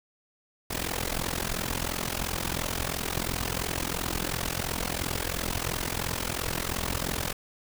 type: noise with amplitude modulation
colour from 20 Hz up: pink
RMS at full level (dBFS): -27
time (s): 0.7-7.33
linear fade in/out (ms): 10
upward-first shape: sine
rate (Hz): 42.9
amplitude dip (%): 90
effects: none